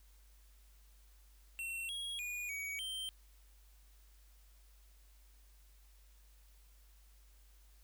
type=tone with pitch steps; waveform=square; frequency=2714 / 3304 / 2447 / 2258 / 3132 Hz; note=E7 / G#7 / D#7 / C#7 / G7; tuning=+50 / -10 / -29 / +31 / -2 cents; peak=-40 dBFS; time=1.59-3.09 s; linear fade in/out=0 ms; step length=300 ms; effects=added 50 Hz sine -60 dBFS peak until 7.83 s + white hiss -70 dBFS RMS until 7.83 s